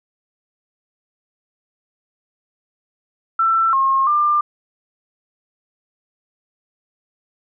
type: tone with pitch steps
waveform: sine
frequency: 1337 / 1076 / 1194 Hz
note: E6 / C6 / D6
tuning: +24 / +48 / +28 cents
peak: -13 dBFS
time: 3.39-4.41 s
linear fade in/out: 5 ms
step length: 340 ms
effects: none